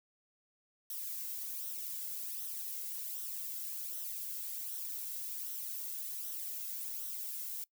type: noise with flanger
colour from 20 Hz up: violet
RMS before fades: -41 dBFS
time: 0.9-7.64 s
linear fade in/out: 2 ms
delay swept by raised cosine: 0.42 to 1.72 ms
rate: 1.3 Hz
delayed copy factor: -0.55
effects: noise-tail reverb RT60 0.1 s tail -22 dB re dry